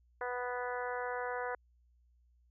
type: harmonic tone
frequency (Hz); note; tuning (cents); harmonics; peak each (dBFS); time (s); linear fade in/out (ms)
246.9; B3; 0; 2 / 3 / 4 / 5 / 6 / 7 / 8; -39 / -42 / -42 / -47 / -43 / -46 / -50; 0.21-1.55; 2
effects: added 60 Hz sine -65 dBFS peak until 2.5 s